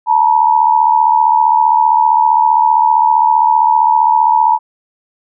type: tone pair together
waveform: sine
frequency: 880 / 955.3 Hz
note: A5 / A#5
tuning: 0 / +42 cents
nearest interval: minor second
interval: 142 cents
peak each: -10 dBFS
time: 0.06-4.59 s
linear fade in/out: 50 ms
effects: none